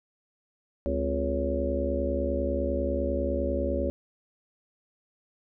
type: harmonic tone with a mistuned harmonic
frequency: 70 Hz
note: C#2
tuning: 18 cents sharp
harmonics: 1 / 3 / 4 / 5 / 6 / 7 / 8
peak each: -30 / -37 / -33 / -34 / -36 / -39 / -30 dBFS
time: 0.86-3.9 s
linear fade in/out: 0 ms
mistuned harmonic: 4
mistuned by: -110 cents
effects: none